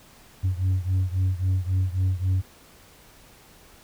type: beating tone pair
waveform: sine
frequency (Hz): 92 / 95.7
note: F#2 / G2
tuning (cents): -9 / -41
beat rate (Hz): 3.7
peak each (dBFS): -21 / -23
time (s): 0.43-2.42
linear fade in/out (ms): 20
effects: tanh soft clip ceiling -18 dBFS + pink hiss -52 dBFS RMS until 3.83 s